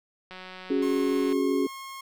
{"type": "click train", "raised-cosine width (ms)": 0.3, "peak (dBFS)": -26, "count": 189, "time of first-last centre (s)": [0.31, 1.326], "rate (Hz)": 185}
{"type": "chord", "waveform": "sine", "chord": "C# suspended fourth", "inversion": "none", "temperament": "equal", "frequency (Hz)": [277.2, 370, 415.3], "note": ["C#4", "F#4", "G#4"], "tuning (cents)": [0, 0, 0], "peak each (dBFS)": [-25, -27, -28], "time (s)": [0.7, 1.67], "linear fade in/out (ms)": 5}
{"type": "tone", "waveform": "sawtooth", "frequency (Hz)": 1079, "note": "C#6", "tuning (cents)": -47, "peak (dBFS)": -34, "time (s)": [0.82, 2.01], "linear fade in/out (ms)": 5}
{"effects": []}